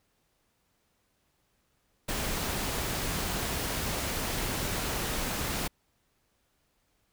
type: noise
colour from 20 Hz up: pink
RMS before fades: -32 dBFS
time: 2.08-5.68 s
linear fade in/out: 10 ms
effects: pink hiss -73 dBFS RMS until 7.12 s